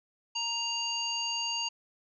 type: harmonic tone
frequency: 935 Hz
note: A#5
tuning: 5 cents sharp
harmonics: 1 / 3 / 5 / 7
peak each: -38 / -33 / -35 / -39 dBFS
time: 0.35-1.69 s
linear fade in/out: 10 ms
effects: none